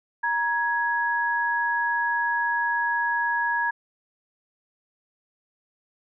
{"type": "tone pair together", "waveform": "sine", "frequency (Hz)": [943, 1666.8], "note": ["A#5", "G#6"], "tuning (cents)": [20, 6], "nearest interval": "minor seventh", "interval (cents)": 986, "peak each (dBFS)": [-25, -24], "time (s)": [0.23, 3.71], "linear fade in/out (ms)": 10, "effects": []}